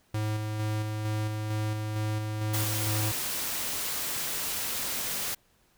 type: tone with tremolo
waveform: square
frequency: 107.3 Hz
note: A2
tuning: 43 cents flat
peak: -28 dBFS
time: 0.14-3.12 s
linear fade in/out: 5 ms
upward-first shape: square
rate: 2.2 Hz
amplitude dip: 30%
type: noise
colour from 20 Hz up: white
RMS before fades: -32 dBFS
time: 2.53-5.35 s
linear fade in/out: 10 ms
effects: pink hiss -66 dBFS RMS until 5.77 s